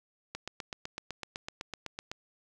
click train, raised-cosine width 0.2 ms, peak -20 dBFS, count 15, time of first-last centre 0.35-2.115 s, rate 7.93 Hz, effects none

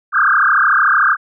sine tone with frequency modulation, 1396.9 Hz, F6, in tune, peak -9 dBFS, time 0.12-1.17 s, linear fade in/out 50 ms, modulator 33.4 Hz, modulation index 6.9, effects none

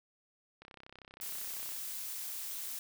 click train, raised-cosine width 0.3 ms, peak -35 dBFS, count 37, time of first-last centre 0.62-1.721 s, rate 32.7 Hz
blue noise, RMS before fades -41 dBFS, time 1.21-2.79 s, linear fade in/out 2 ms
effects none

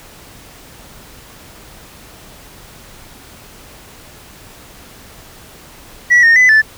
sine tone with pitch steps, 1942 / 1840 / 2006 / 1752 Hz, B6 / A#6 / B6 / A6, -30 / -23 / +26 / -8 cents, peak -3 dBFS, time 6.1-6.62 s, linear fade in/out 20 ms, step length 130 ms, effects tanh soft clip ceiling -4 dBFS + pink hiss -39 dBFS RMS until 6.77 s

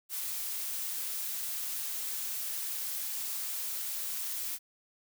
blue noise, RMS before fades -36 dBFS, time 0.09-4.59 s, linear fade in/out 50 ms, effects none

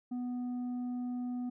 triangle tone with tanh clipping, 246.9 Hz, B3, in tune, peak -35 dBFS, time 0.11-1.5 s, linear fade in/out 10 ms, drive 9 dB, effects none

